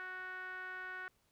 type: tone with low-pass filter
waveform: 5% pulse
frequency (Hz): 370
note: F#4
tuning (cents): 0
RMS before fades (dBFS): -45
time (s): 0-1.08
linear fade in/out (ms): 0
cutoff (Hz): 1600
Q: 6.7
effects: pink hiss -75 dBFS RMS until 1.31 s